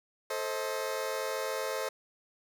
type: chord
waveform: sawtooth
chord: A diminished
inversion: none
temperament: just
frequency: 440 / 528 / 633.6 Hz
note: A4 / C5 / Eb5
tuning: 0 / +16 / +31 cents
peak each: -33 / -31 / -34 dBFS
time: 0.3-1.89 s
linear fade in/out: 5 ms
effects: none